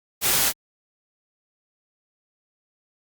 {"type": "noise", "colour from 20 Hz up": "white", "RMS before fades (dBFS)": -20, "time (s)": [0.21, 0.53], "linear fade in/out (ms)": 50, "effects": ["Opus 48 kbps"]}